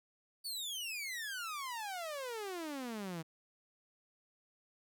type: exponential sweep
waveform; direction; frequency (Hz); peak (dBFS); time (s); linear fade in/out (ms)
sawtooth; down; 4601 to 156.6; -36; 0.44-3.23; 20
effects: none